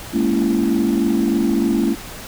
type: chord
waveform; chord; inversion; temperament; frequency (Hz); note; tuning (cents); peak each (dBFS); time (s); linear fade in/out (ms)
sine; A# half-diminished seventh; third; just; 209.8 / 233.1 / 279.7 / 335.6; G#3 / A#3 / C#4 / E4; +18 / 0 / +16 / +31; -19; 0.12-1.96; 50
effects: tanh soft clip ceiling -9 dBFS + pink hiss -34 dBFS RMS until 2.27 s